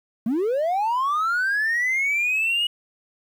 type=linear sweep; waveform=triangle; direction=up; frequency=207.7 to 2912 Hz; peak=-17 dBFS; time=0.26-2.67 s; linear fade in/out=5 ms; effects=tanh soft clip ceiling -15 dBFS + 9-bit